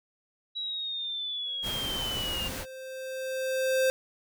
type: linear sweep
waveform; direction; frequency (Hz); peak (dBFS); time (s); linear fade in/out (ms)
sine; down; 3900 to 2794; -31; 0.55-2.49; 20
type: tone with exponential growth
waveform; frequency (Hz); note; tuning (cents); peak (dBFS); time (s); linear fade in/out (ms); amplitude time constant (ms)
square; 523.3; C5; 0; -22; 1.46-3.9; 0; 530
type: noise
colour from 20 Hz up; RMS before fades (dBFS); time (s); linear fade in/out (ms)
pink; -36; 1.62-2.66; 50
effects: none